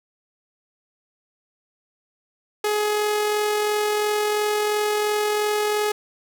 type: tone with amplitude modulation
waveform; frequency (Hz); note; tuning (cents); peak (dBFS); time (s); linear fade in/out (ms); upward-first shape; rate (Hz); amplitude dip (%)
sawtooth; 420.4; G#4; +21; -15; 2.64-5.92; 5; sine; 42.9; 25
effects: none